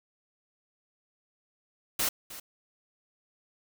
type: noise with echo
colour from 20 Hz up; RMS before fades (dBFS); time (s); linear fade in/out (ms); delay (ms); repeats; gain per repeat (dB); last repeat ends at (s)
white; -28; 1.99-2.09; 5; 310; 1; -15; 2.4
effects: none